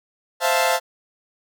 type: chord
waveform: sawtooth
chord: F major seventh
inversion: second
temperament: equal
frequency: 523.3 / 659.3 / 698.5 / 880 Hz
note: C5 / E5 / F5 / A5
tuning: 0 / 0 / 0 / 0 cents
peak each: -19 dBFS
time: 0.4-0.8 s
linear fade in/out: 50 ms
effects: none